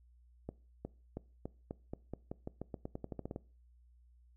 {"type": "accelerating click train", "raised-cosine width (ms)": 2, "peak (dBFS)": -27, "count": 19, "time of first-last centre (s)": [0.49, 3.361], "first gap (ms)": 360, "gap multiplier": 0.89, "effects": ["noise-tail reverb RT60 0.4 s tail -22 dB re dry", "added 60 Hz sine -61 dBFS peak until 4.36 s"]}